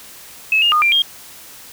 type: tone with pitch steps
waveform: sine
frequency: 2591 / 2835 / 1224 / 2374 / 3226 Hz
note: E7 / F7 / D#6 / D7 / G7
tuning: -30 / +25 / -29 / +18 / +49 cents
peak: -11 dBFS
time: 0.52-1.02 s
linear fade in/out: 2 ms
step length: 100 ms
effects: white hiss -39 dBFS RMS until 1.72 s